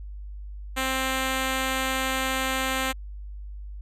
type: tone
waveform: 5% pulse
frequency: 263 Hz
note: C4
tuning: 9 cents sharp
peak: -13 dBFS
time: 0.76-2.93 s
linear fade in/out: 20 ms
effects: added 50 Hz sine -35 dBFS peak until 3.81 s + resampled to 32000 Hz